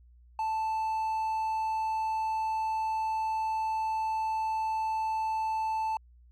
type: tone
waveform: triangle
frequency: 880 Hz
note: A5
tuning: in tune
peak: -26 dBFS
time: 0.39-5.97 s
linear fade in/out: 2 ms
effects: added 60 Hz sine -54 dBFS peak until 6.31 s